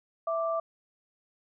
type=tone pair together; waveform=sine; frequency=659.3 / 1174.7 Hz; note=E5 / D6; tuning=0 / 0 cents; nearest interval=minor seventh; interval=1000 cents; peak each=-28 / -32 dBFS; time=0.27-0.6 s; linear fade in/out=5 ms; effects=none